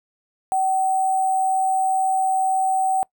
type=tone with sample-and-hold; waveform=sine; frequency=761 Hz; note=F#5; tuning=48 cents sharp; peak=-17 dBFS; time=0.52-3.03 s; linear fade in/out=0 ms; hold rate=8820 Hz; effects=noise-tail reverb RT60 0.1 s tail -24 dB re dry